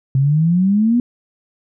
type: exponential sweep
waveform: sine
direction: up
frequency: 130.81 to 246.9 Hz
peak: -11 dBFS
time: 0.15-1 s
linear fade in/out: 2 ms
effects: none